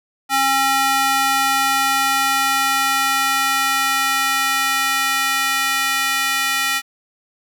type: tone with high-pass filter sweep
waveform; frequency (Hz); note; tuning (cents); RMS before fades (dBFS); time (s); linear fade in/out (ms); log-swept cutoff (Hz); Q
square; 270; C#4; -45; -18; 0.29-6.82; 50; 960 to 1800; 1.3
effects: none